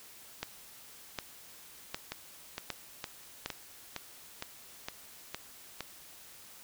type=two click trains; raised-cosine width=0.2 ms; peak=-19 / -17 dBFS; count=9 / 5; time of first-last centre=2.12-5.807 / 0.43-3.46 s; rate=2.17 / 1.32 Hz; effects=white hiss -53 dBFS RMS until 6.63 s